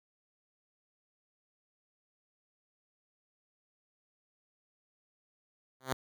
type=tone with exponential growth; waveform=5% pulse; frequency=130.81 Hz; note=C3; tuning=in tune; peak=-16 dBFS; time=5.8-5.93 s; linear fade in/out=5 ms; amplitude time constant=27 ms; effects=none